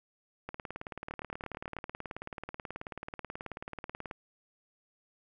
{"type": "two click trains", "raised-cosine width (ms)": 0.5, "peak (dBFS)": [-24, -24], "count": [68, 7], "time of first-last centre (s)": [[0.49, 4.112], [1.11, 1.766]], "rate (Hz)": [18.5, 9.14], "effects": []}